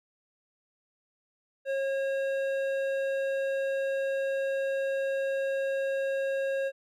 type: tone with hard clipping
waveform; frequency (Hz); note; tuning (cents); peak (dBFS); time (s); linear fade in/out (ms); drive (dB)
sine; 543; C#5; -36; -29; 1.65-6.72; 50; 10
effects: none